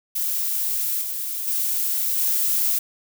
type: noise with level steps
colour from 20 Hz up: violet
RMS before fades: -24 / -28 / -23 / -21 dBFS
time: 0.15-2.79 s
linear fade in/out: 10 ms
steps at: 1.01 / 1.47 / 2.18 s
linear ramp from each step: 10 ms
effects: none